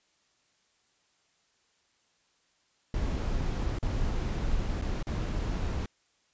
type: noise with dropouts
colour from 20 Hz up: brown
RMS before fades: -30 dBFS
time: 2.94-5.86 s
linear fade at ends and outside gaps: 2 ms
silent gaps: 3.787-3.827 / 4.815-4.821 / 5.028-5.069 s
effects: white hiss -70 dBFS RMS until 6.33 s + resampled to 16000 Hz